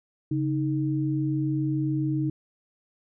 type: tone pair together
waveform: sine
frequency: 138.6 / 311.4 Hz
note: C#3 / D#4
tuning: 0 / +2 cents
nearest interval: octave + major second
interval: 1402 cents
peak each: -26 dBFS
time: 0.31-2.3 s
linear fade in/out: 5 ms
effects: none